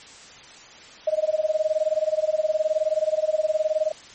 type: tone with tremolo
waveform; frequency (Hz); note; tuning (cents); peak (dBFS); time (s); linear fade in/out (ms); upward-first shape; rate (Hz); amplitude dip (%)
sine; 622.3; D#5; 0; -16; 1.07-3.92; 5; sine; 19; 95
effects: white hiss -45 dBFS RMS until 4.14 s + MP3 32 kbps